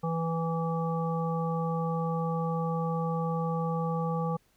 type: harmonic tone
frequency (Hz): 164.81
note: E3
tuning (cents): 0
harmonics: 1 / 3 / 5 / 7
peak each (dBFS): -29 / -34 / -36 / -37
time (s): 0.03-4.37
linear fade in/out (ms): 10
effects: pink hiss -68 dBFS RMS until 4.56 s